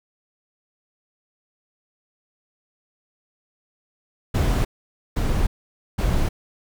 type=noise bursts; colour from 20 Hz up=brown; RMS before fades=-20 dBFS; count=3; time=4.34-6.29 s; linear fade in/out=10 ms; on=310 ms; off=510 ms; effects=none